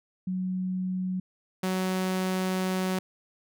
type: tone pair in turn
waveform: sine / sawtooth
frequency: 185 / 186.39 Hz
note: F#3 / F#3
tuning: 0 / +13 cents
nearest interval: unison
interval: 13 cents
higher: second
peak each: -27 / -22 dBFS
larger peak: second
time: 0.27-1.2 / 1.63-2.99 s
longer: second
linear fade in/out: 5 ms
effects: none